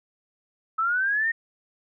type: linear sweep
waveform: sine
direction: up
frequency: 1287 to 1864.7 Hz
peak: -21 dBFS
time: 0.78-1.32 s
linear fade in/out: 10 ms
effects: none